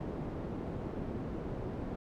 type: low-pass noise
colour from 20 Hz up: white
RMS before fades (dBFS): -39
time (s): 0-1.96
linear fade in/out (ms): 10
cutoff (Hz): 360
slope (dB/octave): 12
effects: none